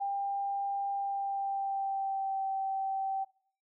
sine tone with pitch glide, 796 to 774.7 Hz, G5 to G5, +26 to -21 cents, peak -30 dBFS, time 0-3.25 s, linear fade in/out 20 ms, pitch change -47 cents, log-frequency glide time 0.94-2.45 s, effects noise-tail reverb RT60 0.5 s tail -19 dB re dry

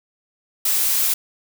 blue noise, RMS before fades -19 dBFS, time 0.65-1.14 s, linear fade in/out 5 ms, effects none

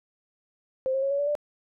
sine tone with pitch steps, 523.3 / 535.8 / 548.7 / 561.8 / 575.3 / 589.1 Hz, C5 / C5 / C#5 / C#5 / D5 / D5, 0 / +41 / -18 / +23 / -36 / +5 cents, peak -23 dBFS, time 0.86-1.352 s, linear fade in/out 0 ms, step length 82 ms, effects none

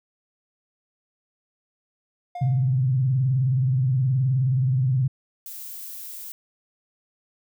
triangle tone with exponential decay, 710 Hz, F5, 28 cents sharp, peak -27 dBFS, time 2.35-2.81 s, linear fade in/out 5 ms, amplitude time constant 98 ms
sine tone with vibrato, 130 Hz, C3, 11 cents flat, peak -18 dBFS, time 2.41-5.08 s, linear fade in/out 10 ms, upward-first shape sine, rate 19 Hz, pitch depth 120 cents each way
violet noise, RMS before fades -37 dBFS, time 5.46-6.32 s, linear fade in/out 0 ms
effects none

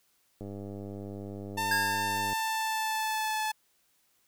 click train, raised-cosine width 2 ms, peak -28 dBFS, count 193, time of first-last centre 0.41-2.33 s, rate 100 Hz
sawtooth tone with pitch glide, 896 to 865.5 Hz, A5 to A5, +31 to -29 cents, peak -25 dBFS, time 1.57-3.52 s, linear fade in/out 10 ms, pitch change -60 cents, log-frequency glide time 2.08-3.4 s
square tone with exponential decay, 1637 Hz, G#6, 25 cents flat, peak -25 dBFS, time 1.71-2.54 s, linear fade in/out 5 ms, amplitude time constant 180 ms
effects white hiss -70 dBFS RMS until 4.27 s

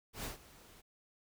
pink noise with ADSR envelope, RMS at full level -40 dBFS, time 0.13-0.82 s, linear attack 110 ms, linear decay 130 ms, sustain -19 dB, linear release 22 ms, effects none

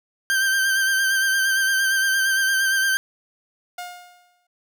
40% pulse tone with vibrato, 1568 Hz, G6, in tune, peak -17 dBFS, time 0.3-2.97 s, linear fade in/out 0 ms, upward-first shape sine, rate 8.7 Hz, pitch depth 30 cents each way
sawtooth tone with exponential decay, 713 Hz, F5, 36 cents sharp, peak -25 dBFS, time 3.78-4.47 s, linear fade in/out 5 ms, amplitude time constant 150 ms
effects none

